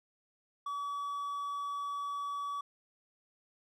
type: tone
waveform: triangle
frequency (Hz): 1141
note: C#6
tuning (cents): +50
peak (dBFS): -33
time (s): 0.66-2.61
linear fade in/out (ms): 5
effects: none